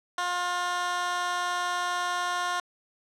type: tone with high-pass filter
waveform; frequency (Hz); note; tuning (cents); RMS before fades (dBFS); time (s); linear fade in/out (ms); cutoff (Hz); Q
15% pulse; 355.5; F4; +31; -29; 0.18-2.6; 2; 940; 1.2
effects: low-pass 8000 Hz 12 dB/octave